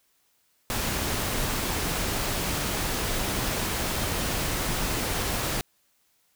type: noise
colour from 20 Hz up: pink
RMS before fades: -28 dBFS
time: 0.7-5.61 s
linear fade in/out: 0 ms
effects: white hiss -68 dBFS RMS until 6.35 s